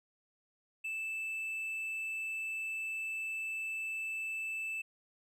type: tone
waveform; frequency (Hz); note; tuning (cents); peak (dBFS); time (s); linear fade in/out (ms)
triangle; 2637; E7; 0; -34; 0.84-4.82; 10
effects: none